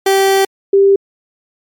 30% pulse / sine tone pair in turn, 388.7 / 394.4 Hz, G4 / G4, -15 / +11 cents, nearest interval unison, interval 26 cents, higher second, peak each -6 / -5 dBFS, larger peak second, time 0.06-0.45 / 0.73-0.96 s, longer first, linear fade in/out 5 ms, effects MP3 96 kbps

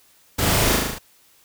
pink noise with echo, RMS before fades -22 dBFS, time 0.38-0.76 s, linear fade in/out 10 ms, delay 38 ms, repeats 6, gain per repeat -2 dB, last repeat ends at 0.988 s, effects white hiss -56 dBFS RMS until 1.44 s

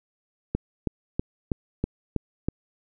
click train, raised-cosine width 3 ms, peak -11 dBFS, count 7, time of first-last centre 0.55-2.485 s, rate 3.1 Hz, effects none

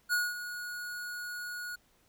square tone with ADSR envelope, 1451 Hz, F#6, 34 cents flat, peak -26 dBFS, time 0.09-1.76 s, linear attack 38 ms, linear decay 210 ms, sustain -12 dB, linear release 11 ms, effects pink hiss -68 dBFS RMS until 2.08 s

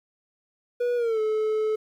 triangle tone with pitch glide, 485.8 to 432.8 Hz, B4 to A4, -29 to -29 cents, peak -20 dBFS, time 0.8-1.76 s, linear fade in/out 10 ms, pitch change -200 cents, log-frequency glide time 0.96-1.2 s, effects 10-bit

